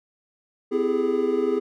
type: tone cluster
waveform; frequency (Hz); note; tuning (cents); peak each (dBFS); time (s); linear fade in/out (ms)
triangle; 255.6 / 332.3 / 404.8 / 425.4; C4 / E4 / G#4 / G#4; -40 / +14 / -44 / +42; -26 / -27 / -21 / -24; 0.71-1.6; 20
effects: none

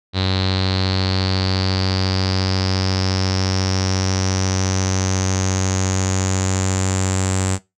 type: tone with low-pass filter sweep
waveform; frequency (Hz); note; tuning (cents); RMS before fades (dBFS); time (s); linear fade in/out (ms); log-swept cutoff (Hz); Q
sawtooth; 94.2; F#2; +32; -19; 0.13-7.59; 50; 4000 to 7700; 9.1
effects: noise-tail reverb RT60 0.2 s tail -18 dB re dry

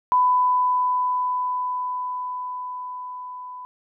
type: tone with level ramp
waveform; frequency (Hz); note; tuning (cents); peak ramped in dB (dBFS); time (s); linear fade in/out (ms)
sine; 999; B5; +20; -14 to -34; 0.12-3.65; 0
effects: none

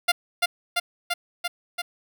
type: tone with echo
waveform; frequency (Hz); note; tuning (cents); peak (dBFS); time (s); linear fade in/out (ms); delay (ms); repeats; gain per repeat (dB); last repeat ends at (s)
10% pulse; 698.5; F5; 0; -8; 0.08-0.12; 10; 340; 5; -2; 1.82
effects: none

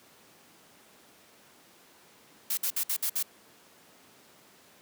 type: noise bursts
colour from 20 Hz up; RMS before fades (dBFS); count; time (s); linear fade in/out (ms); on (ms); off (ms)
blue; -29; 6; 2.5-3.228; 5; 73; 58
effects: pink hiss -57 dBFS RMS until 4.81 s + high-pass 200 Hz 12 dB/octave

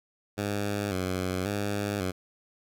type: tone with vibrato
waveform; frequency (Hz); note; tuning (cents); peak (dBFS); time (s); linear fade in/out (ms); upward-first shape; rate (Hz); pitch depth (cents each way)
10% pulse; 97.2; G2; -14; -20; 0.37-2.12; 20; square; 0.92; 84
effects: none

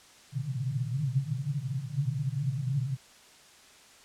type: band-pass noise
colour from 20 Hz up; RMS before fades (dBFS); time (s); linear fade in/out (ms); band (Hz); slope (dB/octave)
white; -31; 0.32-2.97; 50; 120 to 150; 96
effects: white hiss -55 dBFS RMS until 4.04 s + low-pass 8000 Hz 12 dB/octave

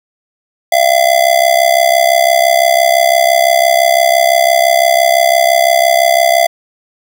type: tone with amplitude modulation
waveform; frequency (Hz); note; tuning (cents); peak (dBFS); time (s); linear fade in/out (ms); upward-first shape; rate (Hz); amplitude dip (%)
square; 680; F5; -46; -4; 0.72-6.47; 5; sine; 65.9; 85
effects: none

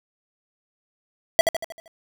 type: tone with echo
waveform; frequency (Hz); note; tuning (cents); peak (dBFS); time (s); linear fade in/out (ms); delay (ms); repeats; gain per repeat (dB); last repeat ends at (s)
square; 659; E5; -1; -11; 1.39-1.41; 0; 78; 6; -6; 1.878
effects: none

